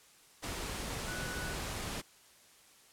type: tone in noise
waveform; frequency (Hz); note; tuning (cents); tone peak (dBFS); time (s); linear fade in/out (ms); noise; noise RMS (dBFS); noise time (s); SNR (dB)
sine; 1480; F#6; 0; -42; 1.07-1.54; 20; pink; -39; 0.42-2.02; -6
effects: white hiss -61 dBFS RMS until 2.92 s + low-pass 11000 Hz 12 dB/octave